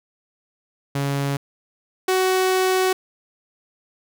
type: tone pair in turn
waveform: sawtooth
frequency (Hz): 140 / 373.8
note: C#3 / F#4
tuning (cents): +18 / +18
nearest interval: octave + perfect fourth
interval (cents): 1700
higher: second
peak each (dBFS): -17 / -13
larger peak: second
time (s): 0.95-1.37 / 2.08-2.93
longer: second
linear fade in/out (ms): 5
effects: none